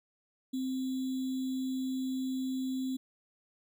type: tone with sample-and-hold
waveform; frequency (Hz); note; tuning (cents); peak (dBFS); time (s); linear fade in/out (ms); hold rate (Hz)
sine; 260.8; C4; -5; -31; 0.53-2.97; 10; 3675
effects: none